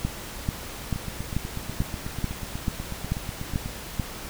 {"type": "two click trains", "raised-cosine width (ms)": 5, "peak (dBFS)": [-19, -12], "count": [23, 10], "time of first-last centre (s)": [[0.96, 3.659], [0.05, 3.997]], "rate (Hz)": [8.15, 2.28], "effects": ["added 60 Hz sine -47 dBFS peak until 4.29 s", "pink hiss -38 dBFS RMS until 4.29 s"]}